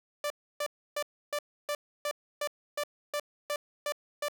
sawtooth tone bursts, 587.3 Hz, D5, in tune, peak -26 dBFS, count 12, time 0.24-4.284 s, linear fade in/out 2 ms, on 62 ms, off 300 ms, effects 11-bit

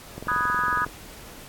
click train, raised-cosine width 2 ms, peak -22 dBFS, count 16, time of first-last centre 0.18-0.865 s, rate 21.9 Hz
sine chord, G# minor seventh, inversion first, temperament equal, 987.8 / 1244.5 / 1480 / 1661.2 Hz, B5 / D#6 / F#6 / G#6, 0 / 0 / 0 / 0 cents, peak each -29 / -24 / -29 / -28 dBFS, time 0.28-0.85 s, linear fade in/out 5 ms
effects pink hiss -44 dBFS RMS until 1.48 s + AAC 64 kbps

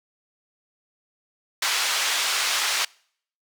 white band-pass noise, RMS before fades -24 dBFS, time 1.62-2.85 s, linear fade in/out 5 ms, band 920 to 5200 Hz, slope 12 dB/octave, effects noise-tail reverb RT60 0.6 s tail -26 dB re dry

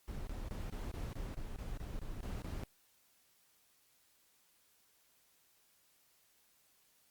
brown noise bursts, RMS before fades -42 dBFS, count 12, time 0.08-2.635 s, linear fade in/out 0 ms, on 190 ms, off 25 ms, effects white hiss -71 dBFS RMS until 7.1 s + Opus 48 kbps

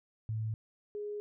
sine tone pair in turn, 110 / 415.3 Hz, A2 / G#4, 0 / 0 cents, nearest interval octave + major seventh, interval 2300 cents, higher second, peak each -32 / -36 dBFS, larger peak first, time 0.29-0.54 / 0.95-1.2 s, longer neither, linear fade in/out 0 ms, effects none

